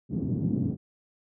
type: band-pass noise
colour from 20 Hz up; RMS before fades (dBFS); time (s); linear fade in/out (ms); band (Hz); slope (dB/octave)
white; -28; 0.09-0.77; 50; 100 to 260; 24
effects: none